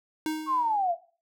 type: tone with exponential decay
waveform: square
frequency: 311.9 Hz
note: D#4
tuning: 4 cents sharp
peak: -26 dBFS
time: 0.26-0.91 s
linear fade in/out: 1 ms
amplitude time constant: 140 ms
type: linear sweep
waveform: sine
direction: down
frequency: 1104 to 650 Hz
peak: -23 dBFS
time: 0.46-0.96 s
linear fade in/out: 50 ms
effects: noise-tail reverb RT60 0.4 s tail -17 dB re dry